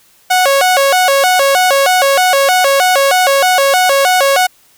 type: tone with vibrato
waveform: sawtooth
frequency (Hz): 637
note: D#5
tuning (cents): +41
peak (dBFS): -4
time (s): 0.3-4.47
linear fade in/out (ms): 10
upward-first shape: square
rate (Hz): 3.2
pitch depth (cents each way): 250
effects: white hiss -49 dBFS RMS until 4.77 s